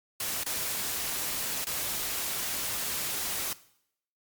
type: noise with dropouts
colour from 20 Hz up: white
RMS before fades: -32 dBFS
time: 0.2-3.53 s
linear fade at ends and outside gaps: 2 ms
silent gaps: 0.435-0.462 / 1.644-1.668 s
effects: noise-tail reverb RT60 0.7 s tail -18 dB re dry + MP3 96 kbps